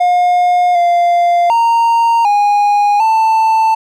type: tone with pitch steps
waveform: triangle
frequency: 714 / 696 / 926 / 822 / 887 Hz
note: F5 / F5 / A#5 / G#5 / A5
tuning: +38 / -6 / -12 / -18 / +14 cents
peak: -6 dBFS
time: 0-3.75 s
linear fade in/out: 10 ms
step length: 750 ms
effects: none